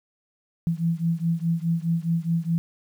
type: beating tone pair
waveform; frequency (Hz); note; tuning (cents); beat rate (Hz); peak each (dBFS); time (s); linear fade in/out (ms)
sine; 164.81 / 169.61; E3 / E3; 0 / +50; 4.8; -24 / -25; 0.67-2.58; 0
effects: 9-bit